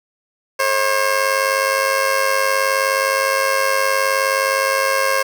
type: tone with amplitude modulation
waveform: 15% pulse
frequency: 537 Hz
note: C5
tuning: 45 cents sharp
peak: -6 dBFS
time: 0.59-5.23 s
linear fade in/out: 10 ms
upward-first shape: sine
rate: 99.3 Hz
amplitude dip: 65%
effects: none